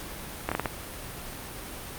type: slowing click train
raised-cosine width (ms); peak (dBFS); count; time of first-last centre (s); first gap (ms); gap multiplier
0.5; -11; 5; 0.49-0.658; 26; 1.33
effects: pink hiss -39 dBFS RMS until 1.98 s + Opus 48 kbps